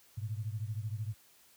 sine beating tone pair, 103.83 / 116.83 Hz, G#2 / A#2, 0 / +4 cents, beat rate 13 Hz, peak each -36 / -39 dBFS, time 0.17-1.14 s, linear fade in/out 10 ms, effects white hiss -63 dBFS RMS until 1.56 s + high-pass 60 Hz 12 dB/octave

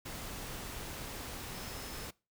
sine tone in noise, 5200 Hz, E8, 24 cents flat, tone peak -54 dBFS, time 1.54-2.06 s, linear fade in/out 10 ms, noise pink, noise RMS -43 dBFS, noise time 0.05-2.11 s, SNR -14 dB, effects noise-tail reverb RT60 0.3 s tail -23 dB re dry

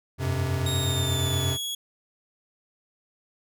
square chord, F suspended second, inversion none, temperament equal with one note detuned, 89.5 / 98 / 130.81 Hz, F2 / G2 / C3, +43 / 0 / 0 cents, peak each -29 / -33 / -28 dBFS, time 0.18-1.58 s, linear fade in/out 50 ms
sawtooth tone with pitch glide, 3729 to 3341 Hz, A#7 to G#7, 0 to +10 cents, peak -26 dBFS, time 0.66-1.75 s, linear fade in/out 5 ms, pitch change -190 cents, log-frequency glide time 0.79-1.59 s
effects none

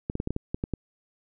clicks, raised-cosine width 3 ms, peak -15 dBFS, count 9, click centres 0.099 / 0.154 / 0.201 / 0.274 / 0.306 / 0.364 / 0.545 / 0.639 / 0.737 s, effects none

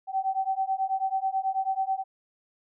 sine beating tone pair, 764 / 773.2 Hz, G5 / G5, -45 / -24 cents, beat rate 9.2 Hz, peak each -28 dBFS, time 0.07-2.04 s, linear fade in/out 50 ms, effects none

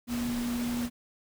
sine tone in noise, 240 Hz, B3, 49 cents flat, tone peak -29 dBFS, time 0.07-0.9 s, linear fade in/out 50 ms, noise pink, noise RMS -39 dBFS, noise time 0.07-0.9 s, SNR +7 dB, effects none

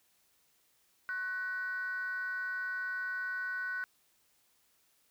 sine tone with frequency modulation, 1495 Hz, F#6, 17 cents sharp, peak -33 dBFS, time 1.09-3.84 s, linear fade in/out 0 ms, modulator 405 Hz, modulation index 0.42, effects tanh soft clip ceiling -29 dBFS + white hiss -71 dBFS RMS until 5.1 s

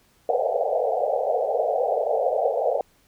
pink band-pass noise, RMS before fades -23 dBFS, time 0.29-2.81 s, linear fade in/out 2 ms, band 450 to 780 Hz, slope 96 dB/octave, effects pink hiss -61 dBFS RMS until 3.07 s

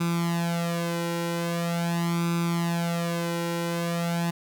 sawtooth tone with flanger, 170 Hz, F3, 46 cents flat, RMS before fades -27 dBFS, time 0-4.31 s, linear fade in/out 10 ms, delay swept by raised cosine 0.81 to 2.11 ms, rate 0.43 Hz, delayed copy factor +0.8, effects none

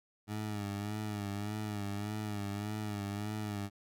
20% pulse tone with vibrato, 103.83 Hz, G#2, in tune, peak -31 dBFS, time 0.27-3.7 s, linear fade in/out 50 ms, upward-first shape sine, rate 1.7 Hz, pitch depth 57 cents each way, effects none

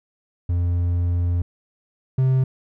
triangle tone pair in turn, 87.31 / 130.82 Hz, F2 / C3, 0 / 0 cents, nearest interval perfect fifth, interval 700 cents, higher second, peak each -16 / -13 dBFS, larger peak second, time 0.49-1.42 / 2.18-2.44 s, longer first, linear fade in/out 5 ms, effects none

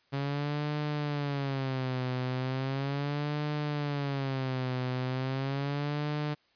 sawtooth tone with vibrato, 137.7 Hz, C#3, 11 cents flat, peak -26 dBFS, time 0.12-6.35 s, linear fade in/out 20 ms, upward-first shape sine, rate 0.37 Hz, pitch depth 140 cents each way, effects white hiss -68 dBFS RMS until 6.55 s + resampled to 11025 Hz

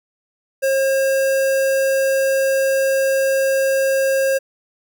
square tone with notch filter, 538 Hz, C5, 48 cents sharp, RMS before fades -17 dBFS, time 0.62-4.39 s, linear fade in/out 20 ms, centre 3600 Hz, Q 1.6, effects none

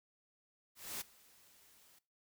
white noise with ADSR envelope, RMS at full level -41 dBFS, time 0.75-1.99 s, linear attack 260 ms, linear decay 13 ms, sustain -24 dB, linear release 6 ms, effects noise-tail reverb RT60 0.3 s tail -19 dB re dry

